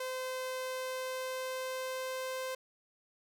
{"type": "tone with pitch glide", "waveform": "sawtooth", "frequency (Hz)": [515, 518.9], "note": ["C5", "C5"], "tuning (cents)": [-28, -14], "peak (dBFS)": -32, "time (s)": [0, 2.55], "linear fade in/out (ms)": 5, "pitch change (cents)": 14, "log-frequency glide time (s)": [0.55, 2.41], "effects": []}